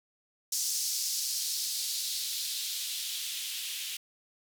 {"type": "noise with band-pass filter sweep", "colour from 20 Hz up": "violet", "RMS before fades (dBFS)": -34, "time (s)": [0.52, 3.97], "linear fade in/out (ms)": 5, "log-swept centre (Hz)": [5600, 2900], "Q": 2.2, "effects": []}